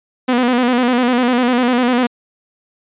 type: tone with vibrato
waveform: sawtooth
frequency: 247.4 Hz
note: B3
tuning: 3 cents sharp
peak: -8 dBFS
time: 0.28-2.07 s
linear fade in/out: 10 ms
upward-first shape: square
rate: 10 Hz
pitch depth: 55 cents each way
effects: resampled to 8000 Hz